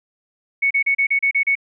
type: tone bursts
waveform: sine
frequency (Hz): 2217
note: C#7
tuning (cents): 0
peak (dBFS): -14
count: 8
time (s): 0.62-1.554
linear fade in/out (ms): 10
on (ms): 87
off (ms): 34
effects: none